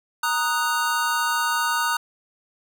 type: chord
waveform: square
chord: D# minor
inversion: second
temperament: equal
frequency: 932.3 / 1244.5 / 1480 Hz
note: A#5 / D#6 / F#6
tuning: 0 / 0 / 0 cents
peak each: -26 dBFS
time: 0.23-1.97 s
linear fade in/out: 5 ms
effects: none